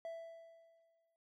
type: tone with exponential decay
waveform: triangle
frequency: 662 Hz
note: E5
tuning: 7 cents sharp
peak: -39 dBFS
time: 0.05-1.16 s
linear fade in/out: 1 ms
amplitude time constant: 240 ms
effects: none